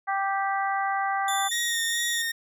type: harmonic tone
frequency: 392 Hz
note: G4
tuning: in tune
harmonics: 2 / 3 / 4 / 5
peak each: -26 / -30 / -32 / -34 dBFS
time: 0.07-1.49 s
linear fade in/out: 20 ms
type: tone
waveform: 20% pulse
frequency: 3520 Hz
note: A7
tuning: in tune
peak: -23 dBFS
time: 1.28-2.22 s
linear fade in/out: 2 ms
type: tone with vibrato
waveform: sawtooth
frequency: 1864.7 Hz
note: A#6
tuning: in tune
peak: -23 dBFS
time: 1.51-2.32 s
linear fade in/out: 10 ms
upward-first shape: sine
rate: 2.3 Hz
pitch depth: 24 cents each way
effects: none